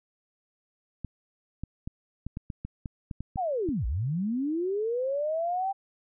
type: clicks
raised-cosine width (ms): 5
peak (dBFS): -22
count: 12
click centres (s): 1.047 / 1.636 / 1.875 / 2.266 / 2.371 / 2.502 / 2.65 / 2.858 / 3.112 / 3.206 / 3.359 / 3.689
type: linear two-way sweep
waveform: sine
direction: down then up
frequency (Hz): 792 to 50.1 to 792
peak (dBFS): -26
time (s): 3.37-5.73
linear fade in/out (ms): 20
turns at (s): 3.86
effects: none